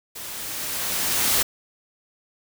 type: noise with level ramp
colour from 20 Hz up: white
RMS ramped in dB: -36 to -19 dBFS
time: 0.15-1.43 s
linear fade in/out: 10 ms
effects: none